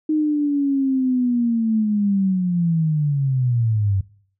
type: linear sweep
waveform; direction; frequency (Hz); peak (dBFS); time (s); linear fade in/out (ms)
sine; down; 311.1 to 94.5; -16; 0.09-4.01; 5
effects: noise-tail reverb RT60 0.5 s tail -20 dB re dry